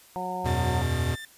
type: harmonic tone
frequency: 182.7 Hz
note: F#3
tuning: 22 cents flat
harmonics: 1 / 2 / 3 / 4 / 5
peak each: -37 / -39 / -38 / -33 / -33 dBFS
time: 0.16-0.82 s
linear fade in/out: 0 ms
type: chord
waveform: square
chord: E suspended second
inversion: none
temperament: equal with one note detuned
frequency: 82.41 / 94.66 / 123.47 Hz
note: E2 / F#2 / B2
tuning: 0 / +40 / 0 cents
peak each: -28 / -32 / -29 dBFS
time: 0.44-1.16 s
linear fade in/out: 20 ms
type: tone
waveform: 30% pulse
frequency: 1784 Hz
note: A6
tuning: 23 cents sharp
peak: -35 dBFS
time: 0.47-1.25 s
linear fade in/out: 2 ms
effects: white hiss -54 dBFS RMS until 1.37 s + resampled to 32000 Hz